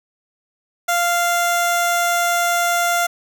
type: tone with notch filter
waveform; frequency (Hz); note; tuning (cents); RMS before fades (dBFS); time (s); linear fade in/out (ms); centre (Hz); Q
15% pulse; 695; F5; -9; -18; 0.88-3.07; 10; 2500; 1.8
effects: none